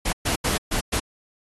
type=noise bursts at uneven times; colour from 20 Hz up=pink; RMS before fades=-24 dBFS; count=5; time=0.05-0.13 / 0.25-0.36 / 0.44-0.58 / 0.71-0.81 / 0.92-1 s; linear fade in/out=10 ms; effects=AAC 32 kbps